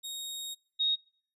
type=tone pair in turn; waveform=sawtooth / sine; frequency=3750 / 3750 Hz; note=A#7 / A#7; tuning=+10 / +10 cents; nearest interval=unison; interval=0 cents; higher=neither; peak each=-34 / -25 dBFS; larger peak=second; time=0.03-0.55 / 0.79-0.96 s; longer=first; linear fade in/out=20 ms; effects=noise-tail reverb RT60 0.5 s tail -23 dB re dry + resampled to 32000 Hz